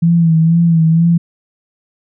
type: tone with vibrato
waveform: sine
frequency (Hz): 165.3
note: E3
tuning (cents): +5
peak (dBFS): -7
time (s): 0.02-1.18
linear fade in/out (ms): 10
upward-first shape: sine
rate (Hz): 2.1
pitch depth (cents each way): 49
effects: none